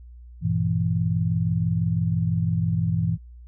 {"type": "chord", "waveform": "sine", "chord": "E diminished", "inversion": "first", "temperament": "just", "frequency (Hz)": [98.89, 118.67, 164.81], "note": ["G2", "Bb2", "E3"], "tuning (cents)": [16, 31, 0], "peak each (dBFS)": [-25, -26, -23], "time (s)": [0.41, 3.18], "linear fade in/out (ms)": 50, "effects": ["added 60 Hz sine -41 dBFS peak until 3.47 s"]}